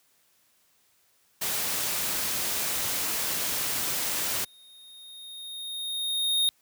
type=noise; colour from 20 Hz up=white; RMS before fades=-29 dBFS; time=1.41-4.45 s; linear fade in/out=10 ms
type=tone with exponential growth; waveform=square; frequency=3707 Hz; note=A#7; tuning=10 cents flat; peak=-21 dBFS; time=4.05-6.49 s; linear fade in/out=0 ms; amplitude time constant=530 ms
effects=white hiss -66 dBFS RMS until 6.61 s + high-pass 60 Hz 12 dB/octave